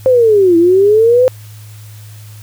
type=linear two-way sweep; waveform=sine; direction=down then up; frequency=528 to 329.6 to 517 Hz; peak=-5 dBFS; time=0.06-1.28 s; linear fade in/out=0 ms; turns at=0.57 s; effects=added 106 Hz sine -31 dBFS peak until 2.42 s + white hiss -42 dBFS RMS until 2.42 s